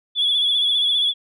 sine tone with vibrato, 3408 Hz, G#7, 44 cents sharp, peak -15 dBFS, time 0.15-1.14 s, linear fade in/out 50 ms, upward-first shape sine, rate 15 Hz, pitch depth 46 cents each way, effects tanh soft clip ceiling -11 dBFS

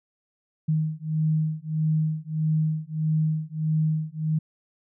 sine beating tone pair, 155.56 / 157.16 Hz, D#3 / D#3, 0 / +18 cents, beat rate 1.6 Hz, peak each -25 dBFS, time 0.68-4.39 s, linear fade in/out 10 ms, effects none

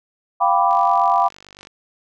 sine chord, G dominant seventh, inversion third, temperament equal with one note detuned, 698.5 / 784 / 987.8 / 1171.3 Hz, F5 / G5 / B5 / D6, 0 / 0 / 0 / -5 cents, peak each -19 / -18 / -18 / -20 dBFS, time 0.4-1.29 s, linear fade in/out 20 ms
click train, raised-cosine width 0.2 ms, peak -24 dBFS, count 48, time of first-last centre 0.71-1.671 s, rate 48.9 Hz
effects none

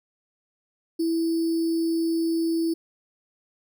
sine tone with sample-and-hold, 329.6 Hz, E4, in tune, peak -21 dBFS, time 0.99-2.74 s, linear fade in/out 10 ms, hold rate 4900 Hz, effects none

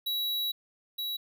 square tone pair in turn, 3900 / 3900 Hz, B7 / B7, -23 / -23 cents, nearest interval unison, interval 0 cents, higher neither, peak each -29 / -32 dBFS, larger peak first, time 0.06-0.52 / 0.98-1.17 s, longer first, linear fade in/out 10 ms, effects none

